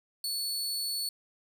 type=tone; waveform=sawtooth; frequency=4428 Hz; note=C#8; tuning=3 cents flat; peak=-28 dBFS; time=0.24-1.09 s; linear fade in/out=2 ms; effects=none